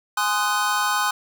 square chord, Ab dominant seventh, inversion none, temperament just, 830.6 / 1038.3 / 1245.9 / 1495.1 Hz, Ab5 / C6 / Eb6 / Gb6, 0 / -14 / +2 / +18 cents, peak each -27 / -26 / -26 / -26 dBFS, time 0.17-1.11 s, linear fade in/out 5 ms, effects none

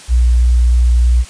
sine tone with vibrato, 60.3 Hz, B1, 41 cents flat, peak -7 dBFS, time 0.08-1.25 s, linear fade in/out 50 ms, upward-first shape square, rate 3.1 Hz, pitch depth 8 cents each way, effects white hiss -36 dBFS RMS until 1.29 s + resampled to 22050 Hz

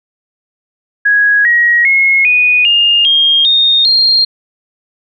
sine tone with pitch steps, 1661.2 / 1897.2 / 2167 / 2475 / 2826 / 3228 / 3686 / 4210 Hz, G#6 / A#6 / C#7 / D#7 / F7 / G#7 / A#7 / C8, 0 / +30 / -40 / -10 / +20 / -50 / -20 / +10 cents, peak -6 dBFS, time 1.05-4.25 s, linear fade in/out 10 ms, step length 400 ms, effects none

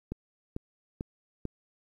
click train, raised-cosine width 3 ms, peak -21 dBFS, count 4, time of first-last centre 0.12-1.453 s, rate 2.25 Hz, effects 10-bit

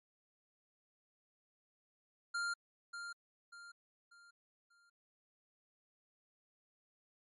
square tone with echo, 1396.9 Hz, F6, in tune, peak -36 dBFS, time 2.34-2.54 s, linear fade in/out 10 ms, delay 590 ms, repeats 4, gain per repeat -8 dB, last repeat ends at 4.9 s, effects low-pass 9000 Hz 12 dB/octave + MP3 48 kbps

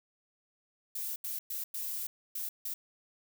violet noise bursts at uneven times, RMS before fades -37 dBFS, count 6, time 0.95-1.16 / 1.24-1.39 / 1.5-1.64 / 1.74-2.07 / 2.35-2.49 / 2.65-2.74 s, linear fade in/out 5 ms, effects none

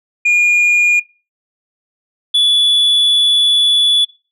sine tone pair in turn, 2429 / 3435 Hz, D#7 / A7, -42 / -42 cents, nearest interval tritone, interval 600 cents, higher second, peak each -6 dBFS, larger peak neither, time 0.25-1 / 2.34-4.05 s, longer second, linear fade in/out 10 ms, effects noise-tail reverb RT60 0.3 s tail -20 dB re dry + tanh soft clip ceiling -8 dBFS

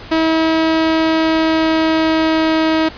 sawtooth tone with pitch glide, 321.7 to 318.4 Hz, E4 to D#4, -42 to +40 cents, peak -8 dBFS, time 0.11-2.89 s, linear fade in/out 10 ms, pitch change -18 cents, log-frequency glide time 0.56-2.7 s, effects pink hiss -34 dBFS RMS until 2.97 s + resampled to 11025 Hz

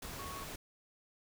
sine tone in noise, 1108.7 Hz, C#6, in tune, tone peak -45 dBFS, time 0.19-0.44 s, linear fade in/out 5 ms, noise pink, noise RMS -45 dBFS, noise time 0.02-0.56 s, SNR -3 dB, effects none

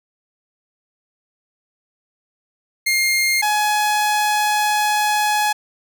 sawtooth tone pair in turn, 2122 / 842.1 Hz, C7 / G#5, +24 / +24 cents, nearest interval octave + major third, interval 1600 cents, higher first, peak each -12 dBFS, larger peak neither, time 2.86-3.42 / 3.42-5.53 s, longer second, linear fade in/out 10 ms, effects none

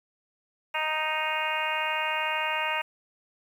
harmonic tone, 311.1 Hz, D#4, in tune, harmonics 2 / 3 / 4 / 5 / 6 / 7 / 8 / 9, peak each -36 / -31 / -36 / -36 / -36 / -35 / -33 / -34 dBFS, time 0.74-2.82 s, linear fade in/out 10 ms, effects 9-bit

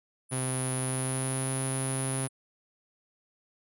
sine tone, 9956 Hz, D#9, in tune, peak -34 dBFS, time 0.29-2.29 s, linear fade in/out 50 ms
sawtooth tone with pitch glide, 129.5 to 132.6 Hz, C3 to C3, -17 to +23 cents, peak -26 dBFS, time 0.31-2.28 s, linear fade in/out 20 ms, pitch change +40 cents, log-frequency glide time 0.8-1.53 s
effects none

